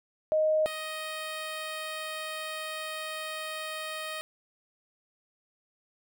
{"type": "tone pair in turn", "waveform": ["sine", "10% pulse"], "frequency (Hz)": [622.3, 625.1], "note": ["D#5", "D#5"], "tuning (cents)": [0, 8], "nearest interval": "unison", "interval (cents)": 8, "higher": "second", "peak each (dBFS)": [-22, -26], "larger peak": "first", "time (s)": [[0.32, 0.66], [0.66, 4.21]], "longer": "second", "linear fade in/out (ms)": 0, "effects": []}